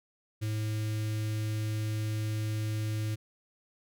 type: tone with notch filter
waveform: square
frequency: 108 Hz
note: A2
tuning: 32 cents flat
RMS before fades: -32 dBFS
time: 0.41-3.16 s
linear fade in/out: 20 ms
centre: 850 Hz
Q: 0.51
effects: none